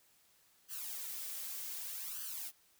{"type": "noise with flanger", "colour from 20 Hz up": "blue", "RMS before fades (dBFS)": -43, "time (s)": [0.68, 2.52], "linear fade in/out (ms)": 50, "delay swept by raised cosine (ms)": [0.65, 3.75], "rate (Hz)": 0.65, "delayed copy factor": 0.75, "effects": ["white hiss -69 dBFS RMS until 2.79 s"]}